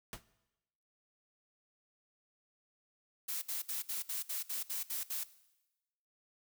pink noise with exponential decay, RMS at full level -39 dBFS, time 0.13-0.24 s, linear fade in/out 1 ms, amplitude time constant 22 ms
blue noise bursts, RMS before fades -38 dBFS, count 10, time 3.28-5.238 s, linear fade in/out 10 ms, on 140 ms, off 62 ms
effects noise-tail reverb RT60 1.0 s tail -18 dB re dry

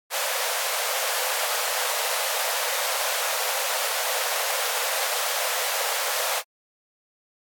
pink high-pass noise, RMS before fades -26 dBFS, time 0.1-6.43 s, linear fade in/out 50 ms, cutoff 480 Hz, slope 96 dB/octave, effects AAC 64 kbps

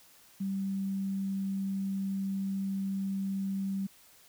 sine tone with quantisation, 194.5 Hz, G3, 13 cents flat, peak -30 dBFS, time 0.4-3.87 s, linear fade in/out 10 ms, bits 10, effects white hiss -59 dBFS RMS until 4.28 s

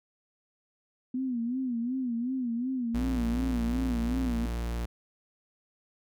sine tone with vibrato, 246.6 Hz, B3, 2 cents flat, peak -28 dBFS, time 1.14-4.46 s, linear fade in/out 5 ms, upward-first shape sine, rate 2.7 Hz, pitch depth 120 cents each way
45% pulse tone, 58.27 Hz, A#1, in tune, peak -30 dBFS, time 2.94-4.86 s, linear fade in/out 10 ms
effects none

